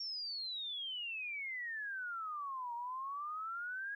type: exponential two-way sweep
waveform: sine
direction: down then up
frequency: 5550 to 935 to 1664 Hz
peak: -39 dBFS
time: 0-3.95 s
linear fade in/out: 5 ms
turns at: 2.74 s
effects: 13-bit